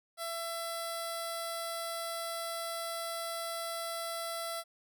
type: tone with notch filter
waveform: 10% pulse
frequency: 670 Hz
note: E5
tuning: 28 cents sharp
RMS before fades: -38 dBFS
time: 0.17-4.64 s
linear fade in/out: 50 ms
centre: 2500 Hz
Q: 0.91
effects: none